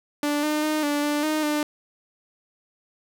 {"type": "tone with pitch steps", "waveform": "sawtooth", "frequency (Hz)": [292.9, 302.9, 307.2, 291.3, 294.4, 308.6, 298.8], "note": ["D4", "D#4", "D#4", "D4", "D4", "D#4", "D4"], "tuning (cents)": [-5, -46, -22, -14, 4, -14, 30], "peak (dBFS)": -18, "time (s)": [0.23, 1.63], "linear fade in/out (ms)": 2, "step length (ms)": 200, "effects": []}